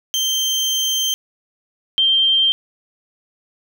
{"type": "tone pair in turn", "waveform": ["30% pulse", "sine"], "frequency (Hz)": [3138, 3155], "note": ["G7", "G7"], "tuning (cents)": [1, 10], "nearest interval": "unison", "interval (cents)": 9, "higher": "second", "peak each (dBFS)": [-14, -12], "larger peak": "second", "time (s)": [[0.14, 1.14], [1.98, 2.52]], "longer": "first", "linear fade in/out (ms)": 0, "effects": []}